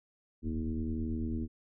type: tone with frequency modulation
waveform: sine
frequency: 156.4 Hz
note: D#3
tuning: 9 cents sharp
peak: -31 dBFS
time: 0.42-1.48 s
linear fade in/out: 50 ms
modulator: 80.5 Hz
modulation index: 2
effects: none